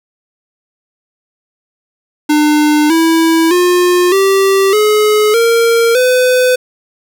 square tone with pitch steps, 300 / 327.2 / 356.8 / 389.1 / 424.3 / 462.7 / 504.5 Hz, D4 / E4 / F4 / G4 / G#4 / A#4 / B4, +37 / -13 / +37 / -13 / +37 / -13 / +37 cents, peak -8 dBFS, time 2.29-6.56 s, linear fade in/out 10 ms, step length 610 ms, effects none

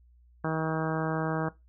harmonic tone, 159.2 Hz, D#3, 40 cents sharp, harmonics 1 / 2 / 3 / 4 / 5 / 6 / 7 / 8 / 9 / 10, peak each -31 / -34 / -36 / -37 / -38 / -39 / -39 / -40 / -41 / -41 dBFS, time 0.44-1.49 s, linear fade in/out 5 ms, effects noise-tail reverb RT60 0.2 s tail -18 dB re dry + added 60 Hz sine -56 dBFS peak until 1.68 s

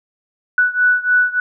sine beating tone pair, 1480 / 1483.4 Hz, F#6 / F#6, 0 / +4 cents, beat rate 3.4 Hz, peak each -14 / -16 dBFS, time 0.58-1.4 s, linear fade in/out 2 ms, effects none

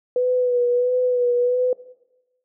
sine tone with vibrato, 493.9 Hz, B4, in tune, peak -16 dBFS, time 0.16-1.73 s, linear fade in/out 2 ms, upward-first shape sine, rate 1.5 Hz, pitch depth 31 cents each way, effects noise-tail reverb RT60 1.0 s tail -18 dB re dry

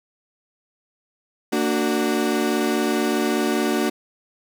35% pulse chord, Bb augmented, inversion none, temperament equal with one note detuned, 228.8 / 293.7 / 370 Hz, Bb3 / D4 / F#4, -32 / 0 / 0 cents, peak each -22 dBFS, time 1.52-3.9 s, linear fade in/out 10 ms, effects none

